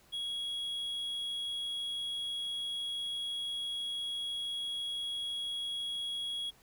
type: tone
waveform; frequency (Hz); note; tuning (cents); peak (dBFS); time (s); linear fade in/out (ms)
triangle; 3322; G#7; 0; -33; 0.12-6.51; 20
effects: pink hiss -63 dBFS RMS until 6.62 s